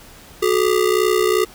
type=ring-modulated tone; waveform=square; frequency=400.3 Hz; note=G4; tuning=36 cents sharp; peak=-12 dBFS; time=0.42-1.45 s; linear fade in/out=10 ms; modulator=31.3 Hz; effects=pink hiss -43 dBFS RMS until 1.54 s